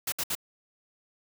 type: noise bursts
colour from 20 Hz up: white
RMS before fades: -30 dBFS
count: 3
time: 0.07-0.352 s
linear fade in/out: 5 ms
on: 52 ms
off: 63 ms
effects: none